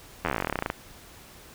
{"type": "slowing click train", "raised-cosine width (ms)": 0.5, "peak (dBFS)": -11, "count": 21, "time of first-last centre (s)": [0.25, 0.701], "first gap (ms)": 11, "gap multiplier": 1.07, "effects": ["pink hiss -49 dBFS RMS until 1.54 s"]}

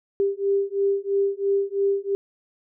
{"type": "beating tone pair", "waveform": "sine", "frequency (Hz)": [395.2, 398.2], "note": ["G4", "G4"], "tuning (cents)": [14, 27], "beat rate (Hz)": 3, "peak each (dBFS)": -23, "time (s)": [0.2, 2.15], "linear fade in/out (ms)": 0, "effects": []}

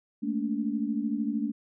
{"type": "tone cluster", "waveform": "sine", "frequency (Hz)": [215.4, 228.5, 286.6], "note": ["A3", "A#3", "D4"], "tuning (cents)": [-37, -34, -42], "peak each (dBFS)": -31, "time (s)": [0.22, 1.52], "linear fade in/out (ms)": 20, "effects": []}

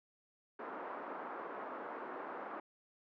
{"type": "band-pass noise", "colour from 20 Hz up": "white", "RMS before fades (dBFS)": -45, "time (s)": [0.59, 2.6], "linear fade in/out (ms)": 5, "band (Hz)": [270, 1300], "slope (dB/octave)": 24, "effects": []}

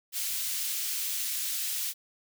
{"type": "high-pass noise", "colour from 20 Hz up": "white", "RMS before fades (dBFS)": -32, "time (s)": [0.12, 1.94], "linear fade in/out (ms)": 50, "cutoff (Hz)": 2700, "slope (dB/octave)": 12, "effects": []}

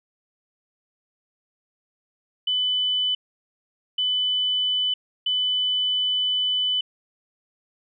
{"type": "tone bursts at uneven times", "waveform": "sine", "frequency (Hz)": 3000, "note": "F#7", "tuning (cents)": 23, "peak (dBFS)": -20, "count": 3, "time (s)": [[2.47, 3.15], [3.98, 4.94], [5.26, 6.81]], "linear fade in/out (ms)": 5, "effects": []}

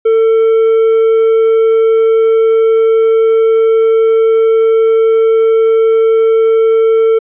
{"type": "tone", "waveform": "triangle", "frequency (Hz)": 448.1, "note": "A4", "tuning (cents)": 32, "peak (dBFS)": -4, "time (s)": [0.05, 7.19], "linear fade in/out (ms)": 10, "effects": ["resampled to 8000 Hz"]}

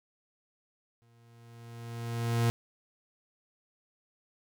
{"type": "tone with exponential growth", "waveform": "40% pulse", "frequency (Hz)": 116.9, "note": "A#2", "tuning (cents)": 5, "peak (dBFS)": -22, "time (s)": [1.02, 2.5], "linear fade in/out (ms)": 0, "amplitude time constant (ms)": 320, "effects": []}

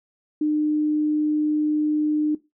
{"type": "tone", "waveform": "sine", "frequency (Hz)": 302.7, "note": "D#4", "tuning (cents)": -48, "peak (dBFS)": -18, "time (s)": [0.41, 2.35], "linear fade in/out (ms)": 5, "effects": ["noise-tail reverb RT60 0.2 s tail -17 dB re dry"]}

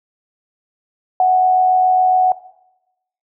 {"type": "tone with amplitude modulation", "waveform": "sine", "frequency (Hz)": 740, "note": "F#5", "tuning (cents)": 0, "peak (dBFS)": -8, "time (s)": [1.2, 2.32], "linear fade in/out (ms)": 2, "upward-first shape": "sine", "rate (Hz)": 87.2, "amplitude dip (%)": 35, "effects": ["noise-tail reverb RT60 0.9 s tail -17 dB re dry"]}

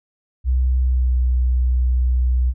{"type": "tone with pitch glide", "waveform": "sine", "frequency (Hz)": [63.6, 62.36], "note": ["C2", "B1"], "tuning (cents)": [-48, 17], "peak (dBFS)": -14, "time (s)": [0.44, 2.54], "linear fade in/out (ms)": 50, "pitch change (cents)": -35, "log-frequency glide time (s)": [0.82, 1.15], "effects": []}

